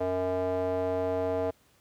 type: tone with band-pass filter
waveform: square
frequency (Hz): 92.3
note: F#2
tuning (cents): -4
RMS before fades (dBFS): -29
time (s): 0-1.51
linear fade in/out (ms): 10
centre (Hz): 570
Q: 4.2
effects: pink hiss -64 dBFS RMS until 1.8 s + high-pass 60 Hz 12 dB/octave